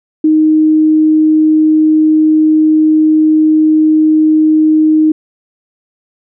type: tone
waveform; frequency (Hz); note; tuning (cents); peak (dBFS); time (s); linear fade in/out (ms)
sine; 311.1; D#4; 0; -5; 0.24-5.12; 5
effects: none